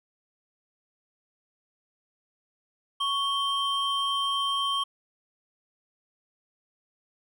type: tone pair together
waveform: triangle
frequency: 1108.7 / 3148 Hz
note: C#6 / G7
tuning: 0 / +7 cents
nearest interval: octave + tritone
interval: 1807 cents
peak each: -26 dBFS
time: 3-4.84 s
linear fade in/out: 10 ms
effects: none